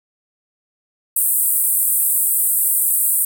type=band-pass noise; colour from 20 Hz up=white; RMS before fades=-17 dBFS; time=1.16-3.25 s; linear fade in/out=5 ms; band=8100 to 16000 Hz; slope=96 dB/octave; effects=none